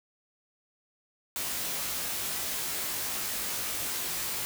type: noise with comb filter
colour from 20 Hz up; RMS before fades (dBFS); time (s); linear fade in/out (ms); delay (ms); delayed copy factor
white; -33; 1.36-4.45; 0; 19; +0.95
effects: none